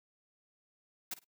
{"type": "noise with echo", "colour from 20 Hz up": "white", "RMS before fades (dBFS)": -38, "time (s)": [1.11, 1.14], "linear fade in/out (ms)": 5, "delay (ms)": 52, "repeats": 2, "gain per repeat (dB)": -15, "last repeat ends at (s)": 1.244, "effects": ["noise-tail reverb RT60 0.1 s tail -21 dB re dry", "high-pass 150 Hz 12 dB/octave"]}